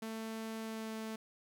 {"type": "tone with pitch glide", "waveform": "sawtooth", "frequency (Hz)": [222.4, 220.6], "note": ["A3", "A3"], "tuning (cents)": [19, 5], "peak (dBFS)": -36, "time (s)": [0.02, 1.16], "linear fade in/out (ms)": 5, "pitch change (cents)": -14, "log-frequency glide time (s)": [0.61, 0.93], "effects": ["12-bit"]}